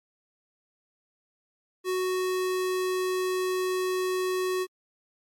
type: tone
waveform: square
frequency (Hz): 370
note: F#4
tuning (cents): 0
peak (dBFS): -26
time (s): 1.84-4.67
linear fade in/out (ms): 50
effects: MP3 64 kbps